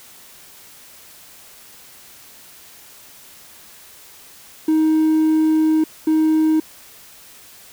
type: tone bursts at uneven times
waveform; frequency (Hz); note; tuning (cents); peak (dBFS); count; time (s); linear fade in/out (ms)
triangle; 314.2; D#4; +17; -10; 2; 4.68-5.84 / 6.07-6.6; 5
effects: tanh soft clip ceiling -7 dBFS + white hiss -44 dBFS RMS until 7.72 s